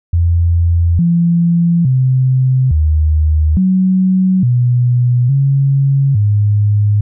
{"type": "tone with pitch steps", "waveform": "sine", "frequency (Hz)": [85.1, 170.6, 129.7, 77.3, 187, 122.9, 137.7, 103.8], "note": ["F2", "F3", "C3", "D#2", "F#3", "B2", "C#3", "G#2"], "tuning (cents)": [-44, -40, -15, -11, 19, -8, -11, 0], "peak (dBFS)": -8, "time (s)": [0.13, 7.01], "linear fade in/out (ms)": 5, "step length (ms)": 860, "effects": []}